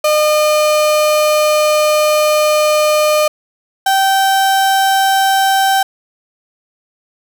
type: tone pair in turn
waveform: 35% pulse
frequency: 607 / 776.2 Hz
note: D#5 / G5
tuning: -43 / -17 cents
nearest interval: major third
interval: 426 cents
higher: second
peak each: -8 dBFS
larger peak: neither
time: 0.04-3.28 / 3.86-5.83 s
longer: first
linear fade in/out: 5 ms
effects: none